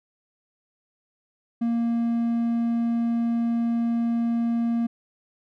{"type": "tone", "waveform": "triangle", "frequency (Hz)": 233.1, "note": "A#3", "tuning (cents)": 0, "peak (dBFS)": -19, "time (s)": [1.61, 4.87], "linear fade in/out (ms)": 10, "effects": []}